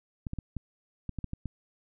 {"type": "clicks", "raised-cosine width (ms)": 5, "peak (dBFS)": -22, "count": 9, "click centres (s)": [0.268, 0.334, 0.387, 0.567, 1.093, 1.187, 1.243, 1.334, 1.457], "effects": []}